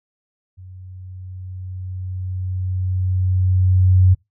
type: tone with level ramp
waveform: sine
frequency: 92.5 Hz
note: F#2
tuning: in tune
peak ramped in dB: -36 to -8 dBFS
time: 0.57-4.15 s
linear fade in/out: 20 ms
effects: noise-tail reverb RT60 0.2 s tail -25 dB re dry